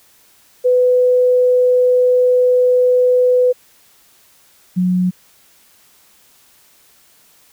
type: tone pair in turn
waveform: sine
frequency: 499.5 / 181.77 Hz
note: B4 / F#3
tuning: +20 / -30 cents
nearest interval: octave + tritone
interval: 1750 cents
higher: first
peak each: -9 / -12 dBFS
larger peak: first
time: 0.64-3.53 / 4.76-5.11 s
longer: first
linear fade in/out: 20 ms
effects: white hiss -51 dBFS RMS until 7.52 s